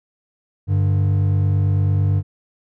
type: tone pair together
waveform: triangle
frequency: 97.9 / 146.88 Hz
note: G2 / D3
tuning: -2 / +1 cents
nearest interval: perfect fifth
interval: 703 cents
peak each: -13 / -20 dBFS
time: 0.67-2.23 s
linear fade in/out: 50 ms
effects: none